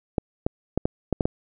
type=clicks; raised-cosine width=2 ms; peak=-8 dBFS; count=7; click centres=0.182 / 0.465 / 0.776 / 0.855 / 1.127 / 1.208 / 1.255 s; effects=none